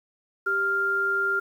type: tone pair together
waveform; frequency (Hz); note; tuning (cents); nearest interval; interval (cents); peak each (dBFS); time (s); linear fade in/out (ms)
sine; 392 / 1396.9; G4 / F6; 0 / 0; octave + minor seventh; 2200; -31 / -22; 0.46-1.4; 10
effects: 9-bit